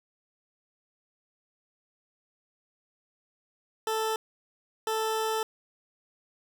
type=tone bursts at uneven times; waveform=20% pulse; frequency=440.5 Hz; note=A4; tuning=2 cents sharp; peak=-22 dBFS; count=2; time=3.87-4.16 / 4.87-5.43 s; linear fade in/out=2 ms; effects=none